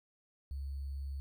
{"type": "tone with sample-and-hold", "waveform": "sine", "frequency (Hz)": 69, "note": "C#2", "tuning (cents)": -7, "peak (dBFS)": -37, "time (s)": [0.51, 1.2], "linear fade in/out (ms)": 0, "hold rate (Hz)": 4410, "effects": []}